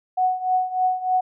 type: tone with tremolo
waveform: sine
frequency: 740 Hz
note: F#5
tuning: in tune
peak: -15 dBFS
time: 0.17-1.21 s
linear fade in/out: 10 ms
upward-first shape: triangle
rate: 3.3 Hz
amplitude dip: 85%
effects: none